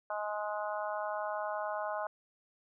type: harmonic tone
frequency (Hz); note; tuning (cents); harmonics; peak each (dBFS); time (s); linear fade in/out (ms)
209.6; G#3; +16; 3 / 4 / 5 / 6 / 7; -37 / -39 / -41 / -43 / -44; 0.1-2.07; 2
effects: none